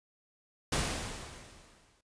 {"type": "noise with exponential decay", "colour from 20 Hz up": "pink", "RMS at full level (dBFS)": -29, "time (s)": [0.72, 2.01], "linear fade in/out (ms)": 5, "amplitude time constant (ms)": 280, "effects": ["noise-tail reverb RT60 0.1 s tail -20 dB re dry", "resampled to 22050 Hz"]}